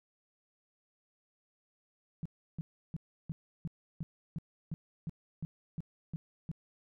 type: tone bursts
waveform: sine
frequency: 161.4 Hz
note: E3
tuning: 36 cents flat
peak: -34 dBFS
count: 13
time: 2.23-6.515 s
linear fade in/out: 0 ms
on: 25 ms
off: 330 ms
effects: none